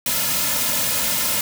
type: noise with comb filter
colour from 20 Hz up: white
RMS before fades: -21 dBFS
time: 0.06-1.41 s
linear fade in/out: 2 ms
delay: 2.6 ms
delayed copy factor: -0.85
effects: none